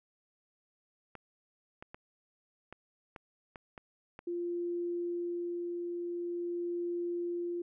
clicks, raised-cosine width 0.5 ms, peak -30 dBFS, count 8, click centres 1.153 / 1.825 / 1.945 / 2.726 / 3.162 / 3.558 / 3.778 / 4.191 s
sine tone with tremolo, 347.4 Hz, F4, 9 cents flat, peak -32 dBFS, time 4.27-7.62 s, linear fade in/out 5 ms, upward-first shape sine, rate 0.46 Hz, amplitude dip 25%
effects none

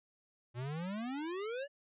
square exponential sweep, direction up, 116.54 to 588 Hz, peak -38 dBFS, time 0.54-1.68 s, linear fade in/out 50 ms, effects resampled to 8000 Hz

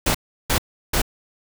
pink noise bursts, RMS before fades -19 dBFS, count 3, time 0.06-1.018 s, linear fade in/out 5 ms, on 86 ms, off 350 ms, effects none

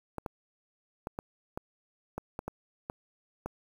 clicks, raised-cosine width 1 ms, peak -21 dBFS, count 10, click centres 0.183 / 0.262 / 1.071 / 1.189 / 1.575 / 2.18 / 2.391 / 2.48 / 2.899 / 3.46 s, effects 8-bit

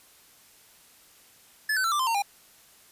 square tone with pitch steps, 1728 / 1521.8 / 1340.2 / 1180.3 / 1039.4 / 915.4 / 806.1 Hz, A6 / F#6 / E6 / D6 / C6 / A#5 / G5, -32 / +48 / +28 / +8 / -12 / -32 / +48 cents, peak -24 dBFS, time 1.69-2.222 s, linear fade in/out 5 ms, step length 76 ms, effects white hiss -56 dBFS RMS until 2.91 s + resampled to 32000 Hz

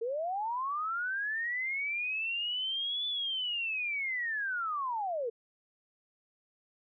sine linear two-way sweep, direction up then down, 440 to 3490 to 440 Hz, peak -31 dBFS, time 0.01-5.3 s, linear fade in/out 10 ms, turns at 3.07 s, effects none

